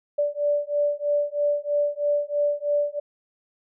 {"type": "beating tone pair", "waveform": "sine", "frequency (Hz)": [582, 585.1], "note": ["D5", "D5"], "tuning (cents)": [-16, -7], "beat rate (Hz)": 3.1, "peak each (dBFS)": -24, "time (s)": [0.18, 3], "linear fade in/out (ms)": 10, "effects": []}